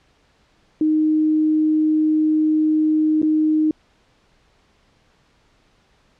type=tone with dropouts; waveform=sine; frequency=310 Hz; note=D#4; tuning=6 cents flat; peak=-14 dBFS; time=0.81-3.71 s; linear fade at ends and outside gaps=2 ms; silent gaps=3.218-3.229 s; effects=pink hiss -59 dBFS RMS until 6.19 s + low-pass 5000 Hz 12 dB/octave